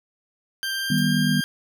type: tone with pitch glide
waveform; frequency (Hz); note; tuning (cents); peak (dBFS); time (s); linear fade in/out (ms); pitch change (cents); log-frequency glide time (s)
20% pulse; 1578 to 1601; G6 to G6; +11 to +36; -20; 0.63-1.44; 0; +25; 0.77-1.09
type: chord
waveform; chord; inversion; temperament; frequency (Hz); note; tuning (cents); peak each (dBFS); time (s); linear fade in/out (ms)
sine; Eb augmented; none; equal with one note detuned; 155.56 / 196 / 244.5; Eb3 / G3 / B3; 0 / 0 / -17; -23; 0.9-1.41; 5
type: noise with exponential decay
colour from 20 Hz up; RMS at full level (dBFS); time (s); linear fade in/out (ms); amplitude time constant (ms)
violet; -30; 0.98-1.06; 1; 16
effects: none